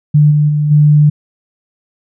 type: tone with level steps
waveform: sine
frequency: 149 Hz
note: D3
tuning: 25 cents sharp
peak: -4 / -7 / -10 / -4 dBFS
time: 0.14-1.1 s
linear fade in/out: 10 ms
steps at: 0.3 / 0.48 / 0.7 s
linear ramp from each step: 20 ms
effects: none